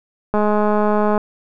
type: click train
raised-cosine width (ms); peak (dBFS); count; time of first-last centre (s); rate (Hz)
1; -5; 177; 0.34-1.178; 210
effects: none